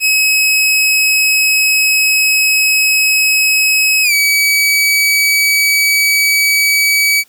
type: tone with pitch glide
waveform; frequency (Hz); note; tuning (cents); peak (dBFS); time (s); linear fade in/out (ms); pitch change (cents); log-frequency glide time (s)
sawtooth; 2558 to 2279; D#7 to C#7; +47 to +47; -6; 0-7.24; 50; -200; 4.03-4.13
effects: white hiss -51 dBFS RMS until 7.28 s